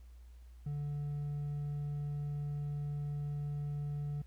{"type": "tone with hard clipping", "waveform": "triangle", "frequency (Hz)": 145.7, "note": "D3", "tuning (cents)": -13, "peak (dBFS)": -36, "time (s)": [0.66, 4.22], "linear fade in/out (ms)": 5, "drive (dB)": 5, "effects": ["added 60 Hz sine -51 dBFS peak until 4.26 s", "pink hiss -72 dBFS RMS until 4.26 s"]}